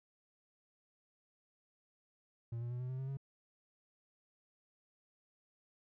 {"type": "tone with pitch steps", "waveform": "triangle", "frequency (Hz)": [116.54, 119.68, 122.9, 126.21, 129.61, 133.1, 136.68], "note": ["A#2", "A#2", "B2", "B2", "C3", "C3", "C#3"], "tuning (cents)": [0, 46, -8, 38, -16, 30, -24], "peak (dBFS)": -36, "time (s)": [2.52, 3.171], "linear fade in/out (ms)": 5, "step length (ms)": 93, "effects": []}